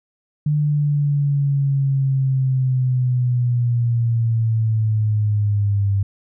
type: linear sweep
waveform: sine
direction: down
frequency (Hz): 150 to 98.4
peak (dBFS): -15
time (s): 0.46-6.03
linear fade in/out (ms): 5
effects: none